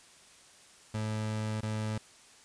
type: tone with dropouts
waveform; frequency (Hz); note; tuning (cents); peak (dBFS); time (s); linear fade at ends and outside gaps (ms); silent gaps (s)
30% pulse; 108.3; A2; -27; -29; 0.94-1.98; 5; 1.608-1.63
effects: white hiss -57 dBFS RMS until 2.44 s + resampled to 22050 Hz